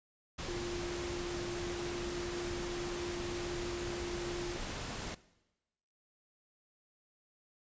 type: tone in noise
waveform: sine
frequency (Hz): 350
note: F4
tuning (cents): +4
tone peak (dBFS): -38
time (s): 0.48-4.57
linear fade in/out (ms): 10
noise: pink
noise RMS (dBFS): -41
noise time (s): 0.38-5.15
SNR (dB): 0
effects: noise-tail reverb RT60 1.0 s tail -19 dB re dry + resampled to 16000 Hz